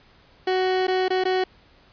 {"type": "tone with dropouts", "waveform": "30% pulse", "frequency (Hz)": 372.2, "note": "F#4", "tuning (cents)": 10, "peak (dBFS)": -17, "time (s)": [0.47, 1.44], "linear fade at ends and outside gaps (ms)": 5, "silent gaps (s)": [[0.87, 0.88], [1.083, 1.103], [1.239, 1.252]], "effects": ["pink hiss -55 dBFS RMS until 1.92 s", "resampled to 11025 Hz"]}